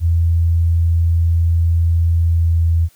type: tone with pitch glide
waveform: sine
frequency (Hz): 83.7 to 83.03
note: E2 to E2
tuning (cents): +27 to +13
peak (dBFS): -11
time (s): 0-2.89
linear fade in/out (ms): 50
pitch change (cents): -14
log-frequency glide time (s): 2.17-2.66
effects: white hiss -53 dBFS RMS until 2.95 s